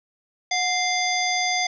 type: harmonic tone with a mistuned harmonic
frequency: 696 Hz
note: F5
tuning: 6 cents flat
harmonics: 1 / 3 / 5 / 7 / 9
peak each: -25 / -25 / -30 / -28 / -30 dBFS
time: 0.51-1.67 s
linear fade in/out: 5 ms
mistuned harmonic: 1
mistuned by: +84 cents
effects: none